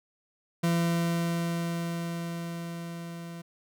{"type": "tone with level ramp", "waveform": "40% pulse", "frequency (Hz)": 169.3, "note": "E3", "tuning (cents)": 46, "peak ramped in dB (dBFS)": [-22, -38], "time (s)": [0.63, 3.42], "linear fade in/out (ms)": 10, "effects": []}